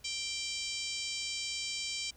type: harmonic tone with a mistuned harmonic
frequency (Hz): 784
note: G5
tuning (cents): 0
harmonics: 3 / 4 / 5 / 6 / 7 / 8 / 9 / 10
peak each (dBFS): -42 / -41 / -45 / -42 / -42 / -48 / -44 / -47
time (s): 0.04-2.11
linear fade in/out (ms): 10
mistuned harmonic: 10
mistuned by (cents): +46
effects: added 60 Hz sine -63 dBFS peak until 2.16 s + pink hiss -63 dBFS RMS until 2.16 s